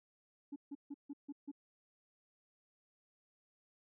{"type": "tone bursts", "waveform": "sine", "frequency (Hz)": 284.6, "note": "C#4", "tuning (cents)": 46, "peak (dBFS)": -40, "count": 6, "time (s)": [0.52, 1.516], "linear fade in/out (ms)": 10, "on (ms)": 41, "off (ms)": 150, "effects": ["tanh soft clip ceiling -40 dBFS"]}